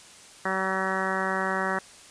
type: harmonic tone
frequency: 190 Hz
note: F#3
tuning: 46 cents sharp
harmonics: 1 / 2 / 3 / 4 / 5 / 6 / 7 / 8 / 9 / 10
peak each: -34 / -34 / -34 / -34 / -34 / -34 / -34 / -34 / -34 / -34 dBFS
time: 0.45-1.79 s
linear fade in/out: 5 ms
effects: white hiss -49 dBFS RMS until 2.1 s + resampled to 22050 Hz